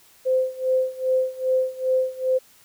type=tone with tremolo; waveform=sine; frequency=517 Hz; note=C5; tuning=21 cents flat; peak=-16 dBFS; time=0.25-2.39 s; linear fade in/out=20 ms; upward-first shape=sine; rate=2.5 Hz; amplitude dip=90%; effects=white hiss -54 dBFS RMS until 2.64 s